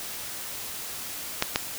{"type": "clicks", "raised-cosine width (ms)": 0.2, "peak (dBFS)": -4, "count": 2, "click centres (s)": [1.424, 1.559], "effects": ["white hiss -36 dBFS RMS until 1.78 s"]}